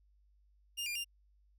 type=tone with pitch steps; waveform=sawtooth; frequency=2816 / 2399 / 2798 Hz; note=F7 / D7 / F7; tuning=+14 / +36 / +3 cents; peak=-33 dBFS; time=0.77-1.046 s; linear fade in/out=20 ms; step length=92 ms; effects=added 50 Hz sine -65 dBFS peak until 1.58 s